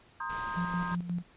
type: chord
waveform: sine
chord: C minor seventh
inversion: third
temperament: equal with one note detuned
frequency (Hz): 932.3 / 1046.5 / 1244.5 / 1598.2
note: Bb5 / C6 / Eb6 / G6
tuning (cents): 0 / 0 / 0 / +33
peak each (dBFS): -39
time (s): 0.2-0.95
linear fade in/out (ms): 5
type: noise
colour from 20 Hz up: pink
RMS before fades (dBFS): -45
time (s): 0.29-0.96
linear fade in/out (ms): 10
type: tone with tremolo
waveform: sine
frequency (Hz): 175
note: F3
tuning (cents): +4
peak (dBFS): -29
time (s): 0.56-1.23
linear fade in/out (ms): 20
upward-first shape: square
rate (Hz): 5.6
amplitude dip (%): 60
effects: pink hiss -60 dBFS RMS until 1.36 s + resampled to 8000 Hz